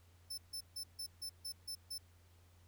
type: tone bursts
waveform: sawtooth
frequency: 5290 Hz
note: E8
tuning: 5 cents sharp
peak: -39 dBFS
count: 8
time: 0.3-1.982 s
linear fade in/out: 10 ms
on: 79 ms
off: 150 ms
effects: added 87 Hz sine -63 dBFS peak until 2.67 s + pink hiss -71 dBFS RMS until 2.67 s